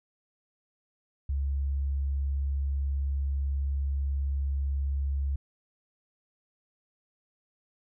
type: tone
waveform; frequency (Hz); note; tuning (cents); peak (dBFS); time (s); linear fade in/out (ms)
sine; 69.2; C#2; -2; -26; 1.29-5.36; 5
effects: none